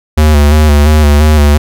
square tone with vibrato, 74.8 Hz, D2, 32 cents sharp, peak -4 dBFS, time 0.17-1.58 s, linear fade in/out 10 ms, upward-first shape square, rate 2.9 Hz, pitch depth 42 cents each way, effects none

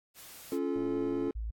white noise, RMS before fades -49 dBFS, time 0.14-0.59 s, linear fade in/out 50 ms
triangle chord, Db augmented, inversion none, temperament just, 277.2 / 346.5 / 433.1 Hz, Db4 / F4 / A4, 0 / -14 / -27 cents, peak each -31 / -32 / -33 dBFS, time 0.52-1.31 s, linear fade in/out 2 ms
click train, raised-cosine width 2 ms, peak -34 dBFS, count 58, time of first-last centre 0.76-1.283 s, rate 109 Hz
sine tone, 55 Hz, A1, in tune, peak -33 dBFS, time 1.35-1.51 s, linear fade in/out 10 ms
effects AAC 64 kbps

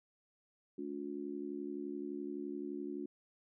harmonic tone, 71.7 Hz, D2, 41 cents flat, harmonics 3 / 4 / 5, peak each -47 / -42 / -43 dBFS, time 0.78-3.06 s, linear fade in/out 5 ms, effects none

